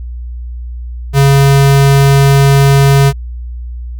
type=tone; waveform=square; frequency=138.59 Hz; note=C#3; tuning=in tune; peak=-5 dBFS; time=1.13-3.13 s; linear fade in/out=50 ms; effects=added 60 Hz sine -20 dBFS peak until 3.99 s